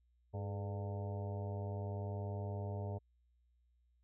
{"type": "harmonic tone with a mistuned harmonic", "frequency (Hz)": 100, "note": "G2", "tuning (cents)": 35, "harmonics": [1, 2, 3, 4, 5, 6, 7, 8, 9], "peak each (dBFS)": [-39, -50, -56, -49, -55, -50, -53, -58, -56], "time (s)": [0.33, 2.99], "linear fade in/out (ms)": 20, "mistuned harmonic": 4, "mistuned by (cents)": 82, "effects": ["added 60 Hz sine -70 dBFS peak until 4.03 s"]}